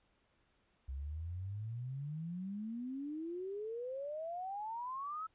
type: exponential sweep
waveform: sine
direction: up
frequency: 64.5 to 1318.5 Hz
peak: -39 dBFS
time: 0.88-5.27 s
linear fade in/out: 10 ms
effects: pink hiss -75 dBFS RMS until 5.34 s + resampled to 8000 Hz